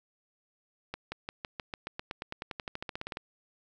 accelerating click train, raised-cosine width 0.3 ms, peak -20 dBFS, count 23, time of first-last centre 0.94-3.171 s, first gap 180 ms, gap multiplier 0.94, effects none

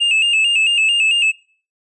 triangle tone with vibrato, 2710 Hz, E7, 47 cents sharp, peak -10 dBFS, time 0-1.32 s, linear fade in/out 20 ms, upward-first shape square, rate 4.5 Hz, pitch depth 64 cents each way, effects noise-tail reverb RT60 0.4 s tail -18 dB re dry + resampled to 24000 Hz

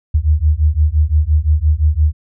sine beating tone pair, 73.7 / 79.5 Hz, D2 / D#2, +7 / +38 cents, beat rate 5.8 Hz, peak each -13 dBFS, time 0.14-2.13 s, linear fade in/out 10 ms, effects none

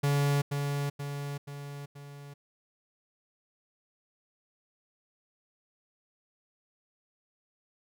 45% pulse tone with echo, 142.5 Hz, C#3, 48 cents sharp, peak -24 dBFS, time 0.03-0.42 s, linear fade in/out 10 ms, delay 480 ms, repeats 4, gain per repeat -5 dB, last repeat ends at 2.34 s, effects none

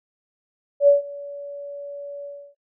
sine tone with ADSR envelope, 570 Hz, C#5, 48 cents sharp, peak -8 dBFS, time 0.8-2.55 s, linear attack 77 ms, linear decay 140 ms, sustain -23 dB, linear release 300 ms, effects noise-tail reverb RT60 0.1 s tail -20 dB re dry

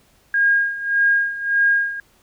sine tone with tremolo, 1625 Hz, G#6, 38 cents flat, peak -12 dBFS, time 0.34-2 s, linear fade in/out 2 ms, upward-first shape sine, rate 1.7 Hz, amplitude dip 80%, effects pink hiss -57 dBFS RMS until 2.22 s

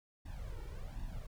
brown noise with flanger, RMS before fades -43 dBFS, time 0.25-1.27 s, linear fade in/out 10 ms, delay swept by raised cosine 1.1 to 2.2 ms, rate 1.3 Hz, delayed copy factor +0.9, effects none

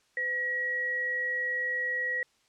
sine tone pair together, 506.2 / 1911 Hz, B4 / A#6, +43 / +43 cents, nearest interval octave + major seventh, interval 2300 cents, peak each -40 / -28 dBFS, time 0.17-2.23 s, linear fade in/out 2 ms, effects white hiss -68 dBFS RMS until 2.48 s + low-pass 7000 Hz 12 dB/octave

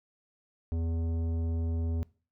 sine tone with tanh clipping, 82.6 Hz, E2, 4 cents sharp, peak -30 dBFS, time 0.72-2.03 s, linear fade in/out 0 ms, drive 13 dB, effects noise-tail reverb RT60 0.4 s tail -23 dB re dry

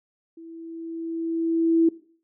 sine tone with level ramp, 329.6 Hz, E4, in tune, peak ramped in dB -40 to -14 dBFS, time 0.37-1.89 s, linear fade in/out 5 ms, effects noise-tail reverb RT60 0.5 s tail -20 dB re dry

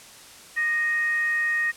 sine tone with frequency modulation, 1864.7 Hz, A#6, in tune, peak -21 dBFS, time 0.56-1.72 s, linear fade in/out 20 ms, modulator 654 Hz, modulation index 0.27, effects white hiss -46 dBFS RMS until 1.76 s + low-pass 10000 Hz 12 dB/octave

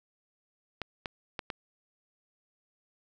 clicks, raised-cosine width 0.3 ms, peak -18 dBFS, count 4, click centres 0.817 / 1.058 / 1.392 / 1.502 s, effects none

